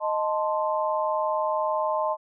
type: chord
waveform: sine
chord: A diminished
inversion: second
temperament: equal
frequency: 622.3 / 880 / 1046.5 Hz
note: Eb5 / A5 / C6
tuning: 0 / 0 / 0 cents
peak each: -26 / -28 / -28 dBFS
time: 0-2.17 s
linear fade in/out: 50 ms
effects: none